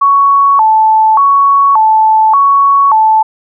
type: tone with vibrato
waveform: sine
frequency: 987.8 Hz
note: B5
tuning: in tune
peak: -4 dBFS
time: 0.01-3.23 s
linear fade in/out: 10 ms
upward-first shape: square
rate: 0.86 Hz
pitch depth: 210 cents each way
effects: none